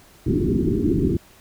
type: low-pass noise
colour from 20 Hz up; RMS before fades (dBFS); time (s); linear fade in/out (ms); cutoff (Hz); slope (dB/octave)
white; -20; 0.26-1.17; 5; 400; 96
effects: pink hiss -51 dBFS RMS until 1.4 s